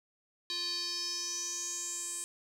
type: tone with band-pass filter sweep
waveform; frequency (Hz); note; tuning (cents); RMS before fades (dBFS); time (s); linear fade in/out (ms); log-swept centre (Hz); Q
square; 349.2; F4; 0; -37; 0.5-2.24; 0; 4200 to 8300; 6.7
effects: none